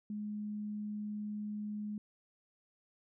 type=tone; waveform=sine; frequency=209.6 Hz; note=G#3; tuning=16 cents sharp; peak=-37 dBFS; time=0.1-1.98 s; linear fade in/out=2 ms; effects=none